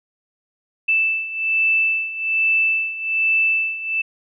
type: beating tone pair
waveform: sine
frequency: 2642 / 2643.2 Hz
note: E7 / E7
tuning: +3 / +4 cents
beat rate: 1.2 Hz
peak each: -22 / -18 dBFS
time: 0.88-4.02 s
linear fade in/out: 10 ms
effects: none